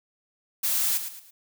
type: noise with echo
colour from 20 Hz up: blue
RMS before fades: -25 dBFS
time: 0.63-0.98 s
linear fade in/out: 10 ms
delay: 110 ms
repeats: 3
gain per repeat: -9 dB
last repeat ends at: 1.31 s
effects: none